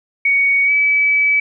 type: tone with pitch glide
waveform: sine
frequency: 2237 to 2292 Hz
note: C#7 to D7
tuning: +15 to -43 cents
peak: -11 dBFS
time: 0.25-1.4 s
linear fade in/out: 5 ms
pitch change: +42 cents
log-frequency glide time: 0.65-0.71 s
effects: none